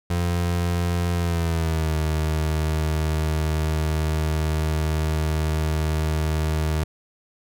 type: tone with pitch glide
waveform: 30% pulse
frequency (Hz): 86.9 to 77.87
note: F2 to D#2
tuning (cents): -8 to +2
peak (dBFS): -18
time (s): 0.1-6.84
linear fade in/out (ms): 5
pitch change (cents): -190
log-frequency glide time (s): 1.14-1.96
effects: none